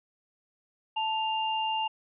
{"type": "tone pair together", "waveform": "sine", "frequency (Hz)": [880, 2797], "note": ["A5", "F7"], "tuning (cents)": [0, 2], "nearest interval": "octave + minor sixth", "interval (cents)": 2002, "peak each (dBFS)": [-28, -32], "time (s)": [0.96, 1.88], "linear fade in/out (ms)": 10, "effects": []}